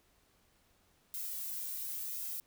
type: noise with flanger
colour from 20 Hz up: violet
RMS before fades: -40 dBFS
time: 1.14-2.4 s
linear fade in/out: 0 ms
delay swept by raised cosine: 1.7 to 2.34 ms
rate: 0.9 Hz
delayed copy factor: -0.75
effects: pink hiss -70 dBFS RMS until 2.46 s